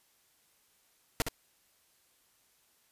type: noise with echo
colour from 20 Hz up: pink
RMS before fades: -28 dBFS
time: 1.2-1.22 s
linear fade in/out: 0 ms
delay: 65 ms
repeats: 1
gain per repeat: -6 dB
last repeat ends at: 1.285 s
effects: white hiss -69 dBFS RMS until 2.91 s + resampled to 32000 Hz